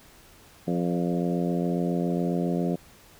harmonic tone with a mistuned harmonic, 87.31 Hz, F2, in tune, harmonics 2 / 3 / 4 / 5 / 6 / 7 / 8, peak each -26 / -30 / -32 / -34 / -36 / -37 / -38 dBFS, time 0.67-2.76 s, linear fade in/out 10 ms, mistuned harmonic 7, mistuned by -15 cents, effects pink hiss -53 dBFS RMS until 3.19 s

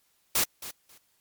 white noise with echo, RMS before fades -24 dBFS, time 0.35-0.44 s, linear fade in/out 5 ms, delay 270 ms, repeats 2, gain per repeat -15 dB, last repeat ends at 0.98 s, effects white hiss -69 dBFS RMS until 1.2 s + MP3 96 kbps

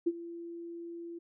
sine tone with ADSR envelope, 339.6 Hz, F4, 48 cents flat, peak -23 dBFS, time 0.06-1.19 s, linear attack 13 ms, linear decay 43 ms, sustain -17 dB, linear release 12 ms, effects none

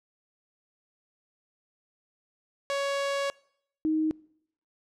sawtooth / sine tone pair in turn, 558 / 313.2 Hz, C#5 / D#4, +11 / +11 cents, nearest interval minor seventh, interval 1000 cents, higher first, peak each -23 dBFS, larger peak neither, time 2.7-3.3 / 3.85-4.11 s, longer first, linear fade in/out 0 ms, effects noise-tail reverb RT60 0.7 s tail -24 dB re dry + low-pass 7000 Hz 12 dB/octave

